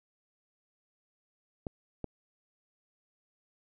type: clicks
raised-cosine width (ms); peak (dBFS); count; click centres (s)
2; -22; 2; 1.668 / 2.043
effects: none